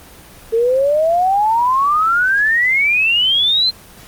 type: exponential sweep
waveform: sine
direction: up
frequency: 443.8 to 4186 Hz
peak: -11 dBFS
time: 0.52-3.71 s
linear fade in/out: 20 ms
effects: pink hiss -40 dBFS RMS until 4.07 s + Opus 24 kbps